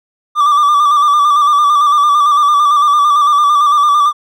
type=tone with vibrato; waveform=triangle; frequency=1174.7 Hz; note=D6; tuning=in tune; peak=-5 dBFS; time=0.35-4.13 s; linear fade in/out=50 ms; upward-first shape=square; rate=8.9 Hz; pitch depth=40 cents each way; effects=none